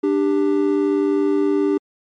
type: tone pair together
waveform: triangle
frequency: 295.5 / 394.4 Hz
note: D4 / G4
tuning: +11 / +11 cents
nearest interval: perfect fourth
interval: 500 cents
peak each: -16 dBFS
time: 0.03-1.78 s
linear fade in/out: 10 ms
effects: MP3 48 kbps